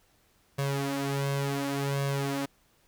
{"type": "tone with flanger", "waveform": "sawtooth", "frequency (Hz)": 139.3, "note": "C#3", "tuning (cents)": 9, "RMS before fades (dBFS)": -30, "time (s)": [0.58, 2.46], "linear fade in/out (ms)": 10, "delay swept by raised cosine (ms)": [1.8, 5.3], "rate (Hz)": 0.69, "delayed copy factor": 0.75, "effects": ["pink hiss -66 dBFS RMS until 2.87 s"]}